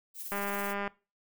violet noise with tremolo, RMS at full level -39 dBFS, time 0.14-0.75 s, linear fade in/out 50 ms, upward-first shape sine, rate 18 Hz, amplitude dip 45%
click train, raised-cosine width 0.5 ms, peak -20 dBFS, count 113, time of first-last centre 0.32-0.877 s, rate 201 Hz
effects noise-tail reverb RT60 0.3 s tail -21 dB re dry

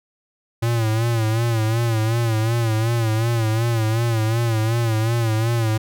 square tone with vibrato, 113.5 Hz, A#2, 46 cents flat, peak -18 dBFS, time 0.62-5.78 s, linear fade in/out 10 ms, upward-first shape sine, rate 2.7 Hz, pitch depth 73 cents each way, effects none

